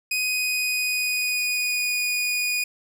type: tone with pitch glide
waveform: sawtooth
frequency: 2500 to 2463 Hz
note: D#7 to D#7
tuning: +8 to -18 cents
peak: -19 dBFS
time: 0.11-2.64 s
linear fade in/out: 5 ms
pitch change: -26 cents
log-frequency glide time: 0.28-1.98 s
effects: none